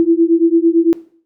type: beating tone pair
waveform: sine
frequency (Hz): 329.1 / 338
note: E4 / E4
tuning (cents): -3 / +43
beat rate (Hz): 8.9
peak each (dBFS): -12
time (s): 0-0.93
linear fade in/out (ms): 0
effects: noise-tail reverb RT60 0.5 s tail -18 dB re dry